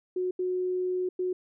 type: tone bursts at uneven times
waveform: sine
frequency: 365.7 Hz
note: F#4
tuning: 20 cents flat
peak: -26 dBFS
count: 3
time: 0.16-0.31 / 0.39-1.09 / 1.19-1.33 s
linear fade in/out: 5 ms
effects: none